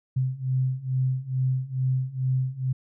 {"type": "beating tone pair", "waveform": "sine", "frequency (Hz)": [128.7, 131], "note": ["C3", "C3"], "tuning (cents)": [-28, 2], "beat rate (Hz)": 2.3, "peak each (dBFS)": [-27, -25], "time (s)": [0.16, 2.73], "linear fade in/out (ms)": 10, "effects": []}